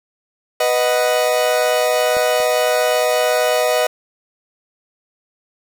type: chord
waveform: 40% pulse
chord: B major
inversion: none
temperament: equal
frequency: 493.9 / 622.3 / 740 Hz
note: B4 / D#5 / F#5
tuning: 0 / 0 / 0 cents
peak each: -18 / -16 / -21 dBFS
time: 0.6-3.87 s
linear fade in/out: 5 ms
type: clicks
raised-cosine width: 2 ms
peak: -19 / -26 dBFS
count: 2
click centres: 2.168 / 2.402 s
effects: none